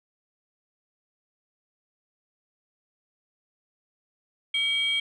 sine tone pair together, 2278 / 3222 Hz, C#7 / G7, +47 / +47 cents, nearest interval tritone, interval 600 cents, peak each -26 / -23 dBFS, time 4.54-5 s, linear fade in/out 5 ms, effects tanh soft clip ceiling -18 dBFS

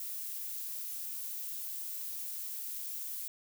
violet noise, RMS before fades -40 dBFS, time 0-3.28 s, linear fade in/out 2 ms, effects none

